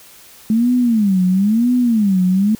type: tone with vibrato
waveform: sine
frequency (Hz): 213.3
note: G#3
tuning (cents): +46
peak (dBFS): -11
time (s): 0.5-2.55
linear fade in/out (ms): 2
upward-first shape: sine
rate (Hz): 1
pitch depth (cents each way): 270
effects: white hiss -43 dBFS RMS until 2.59 s